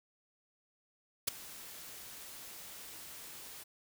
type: noise with ADSR envelope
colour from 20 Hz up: white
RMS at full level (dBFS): -29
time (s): 1.27-3.64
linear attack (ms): 12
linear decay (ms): 8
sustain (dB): -20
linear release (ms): 16
effects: none